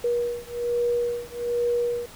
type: beating tone pair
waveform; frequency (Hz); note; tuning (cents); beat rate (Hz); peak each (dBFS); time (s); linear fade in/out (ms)
sine; 478.4 / 479.6; A#4 / A#4; +45 / +49; 1.2; -26; 0.04-2.06; 5
effects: pink hiss -45 dBFS RMS until 2.15 s